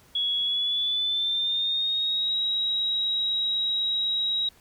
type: tone with pitch glide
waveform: sine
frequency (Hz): 3355 to 3832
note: G#7 to A#7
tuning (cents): +17 to +47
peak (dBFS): -23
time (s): 0.15-4.49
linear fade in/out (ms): 5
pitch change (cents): +230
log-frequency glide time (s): 0.41-2.35
effects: pink hiss -57 dBFS RMS until 4.6 s